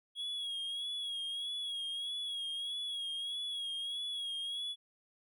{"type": "tone with vibrato", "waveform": "triangle", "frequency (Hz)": 3318, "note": "G#7", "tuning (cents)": -2, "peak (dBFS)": -35, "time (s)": [0.15, 4.76], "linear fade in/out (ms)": 50, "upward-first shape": "sine", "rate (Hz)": 1.6, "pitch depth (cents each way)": 48, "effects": []}